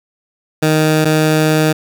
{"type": "tone pair in turn", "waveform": "15% pulse", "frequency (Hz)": [155.56, 155.56], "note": ["D#3", "D#3"], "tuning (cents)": [0, 0], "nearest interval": "unison", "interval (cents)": 0, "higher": "neither", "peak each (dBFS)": -4, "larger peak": "neither", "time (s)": [[0.62, 1.05], [1.05, 1.73]], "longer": "second", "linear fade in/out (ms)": 10, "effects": []}